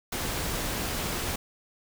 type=noise; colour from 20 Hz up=pink; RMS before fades=-31 dBFS; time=0.12-1.36 s; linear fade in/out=5 ms; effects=none